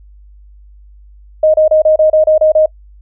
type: tone bursts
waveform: sine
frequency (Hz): 622.3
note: D#5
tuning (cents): 0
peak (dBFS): -5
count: 9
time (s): 1.43-2.66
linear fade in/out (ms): 5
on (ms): 110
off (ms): 30
effects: noise-tail reverb RT60 0.1 s tail -24 dB re dry + added 50 Hz sine -37 dBFS peak until 3.01 s